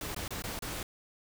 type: noise with dropouts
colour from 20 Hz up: pink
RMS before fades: -38 dBFS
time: 0.01-0.83 s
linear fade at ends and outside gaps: 2 ms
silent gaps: 0.147-0.163 / 0.28-0.306 / 0.422-0.439 / 0.591-0.622 s
effects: none